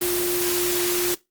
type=tone in noise; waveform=sine; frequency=353.9 Hz; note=F4; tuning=23 cents sharp; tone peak=-23 dBFS; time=0.01-1.15 s; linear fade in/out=10 ms; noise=white; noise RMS=-25 dBFS; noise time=0.01-1.15 s; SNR=-1 dB; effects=noise-tail reverb RT60 0.2 s tail -20 dB re dry + Opus 24 kbps